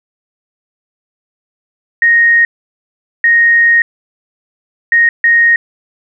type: tone bursts at uneven times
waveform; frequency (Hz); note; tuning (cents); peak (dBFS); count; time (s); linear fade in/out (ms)
sine; 1864.7; A#6; 0; -5; 4; 2.02-2.45 / 3.24-3.82 / 4.92-5.09 / 5.24-5.56; 2
effects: none